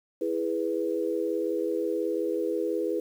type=chord; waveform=sine; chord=E major; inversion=none; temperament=equal; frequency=329.6 / 415.3 / 493.9 Hz; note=E4 / G#4 / B4; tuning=0 / 0 / 0 cents; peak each=-30 dBFS; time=0.21-3 s; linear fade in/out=5 ms; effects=9-bit